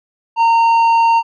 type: tone with tanh clipping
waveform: sine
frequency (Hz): 919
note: A#5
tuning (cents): -25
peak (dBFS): -10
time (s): 0.36-1.23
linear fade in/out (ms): 50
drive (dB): 7
effects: none